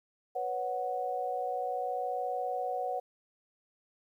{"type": "chord", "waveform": "sine", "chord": "B suspended second", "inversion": "none", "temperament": "equal", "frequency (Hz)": [493.9, 554.4, 740], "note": ["B4", "C#5", "F#5"], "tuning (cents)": [0, 0, 0], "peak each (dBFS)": [-37, -38, -33], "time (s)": [0.35, 3], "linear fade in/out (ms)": 10, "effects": ["11-bit"]}